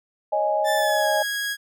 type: chord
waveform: sine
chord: C# suspended second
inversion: none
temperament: equal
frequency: 554.4 / 622.3 / 830.6 Hz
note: C#5 / D#5 / G#5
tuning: 0 / 0 / 0 cents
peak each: -28 / -22 / -23 dBFS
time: 0.32-1.23 s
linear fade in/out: 10 ms
type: tone with pitch glide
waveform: sawtooth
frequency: 1760 to 1651.7 Hz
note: A6 to G#6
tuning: 0 to -10 cents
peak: -21 dBFS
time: 0.64-1.57 s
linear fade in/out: 50 ms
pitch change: -110 cents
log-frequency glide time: 0.75-1.08 s
effects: none